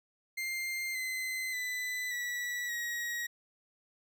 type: tone with pitch steps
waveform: 40% pulse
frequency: 2102 / 2049 / 1997.8 / 1947.7 / 1898.8 Hz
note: C7 / C7 / B6 / B6 / A#6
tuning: +7 / -37 / +19 / -25 / +31 cents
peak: -33 dBFS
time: 0.37-3.27 s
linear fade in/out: 10 ms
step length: 580 ms
effects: none